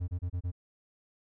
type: tone bursts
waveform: triangle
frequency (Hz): 88.7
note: F2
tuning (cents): +27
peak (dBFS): -28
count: 5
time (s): 0-0.517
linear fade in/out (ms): 20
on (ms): 81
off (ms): 28
effects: none